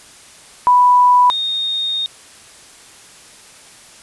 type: tone pair in turn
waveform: sine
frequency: 987.8 / 3695 Hz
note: B5 / A#7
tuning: 0 / -16 cents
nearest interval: octave + major seventh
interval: 2284 cents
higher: second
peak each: -7 / -17 dBFS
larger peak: first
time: 0.67-1.3 / 1.3-2.06 s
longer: second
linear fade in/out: 0 ms
effects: white hiss -42 dBFS RMS until 4.02 s + resampled to 24000 Hz